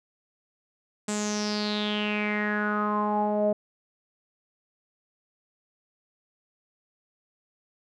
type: tone with low-pass filter sweep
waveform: sawtooth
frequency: 209.5 Hz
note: G#3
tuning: 15 cents sharp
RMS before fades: -27 dBFS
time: 1.08-3.53 s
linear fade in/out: 5 ms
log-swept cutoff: 7900 to 590 Hz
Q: 7.1
effects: none